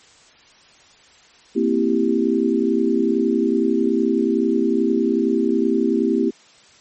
sine chord, C dominant seventh, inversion third, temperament equal with one note detuned, 230.7 / 261.6 / 329.6 / 392 Hz, Bb3 / C4 / E4 / G4, -18 / 0 / 0 / 0 cents, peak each -21 dBFS, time 1.55-6.31 s, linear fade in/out 20 ms, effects white hiss -50 dBFS RMS until 6.8 s + MP3 32 kbps

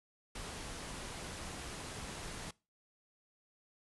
pink low-pass noise, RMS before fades -45 dBFS, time 0.35-2.51 s, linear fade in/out 5 ms, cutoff 11000 Hz, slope 96 dB/octave, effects noise-tail reverb RT60 0.3 s tail -23 dB re dry

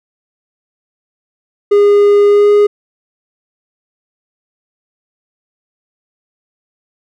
triangle tone with pitch glide, 408.7 to 413 Hz, G#4 to G#4, -28 to -10 cents, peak -3 dBFS, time 1.71-2.67 s, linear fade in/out 10 ms, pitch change +18 cents, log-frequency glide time 2.27-2.51 s, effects none

